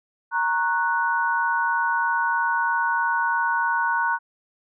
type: chord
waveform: sine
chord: F# major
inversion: first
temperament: equal with one note detuned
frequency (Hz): 932.3 / 1095.4 / 1480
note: A#5 / C#6 / F#6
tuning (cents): 0 / -21 / 0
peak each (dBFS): -23 / -28 / -23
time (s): 0.31-4.19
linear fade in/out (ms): 50
effects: none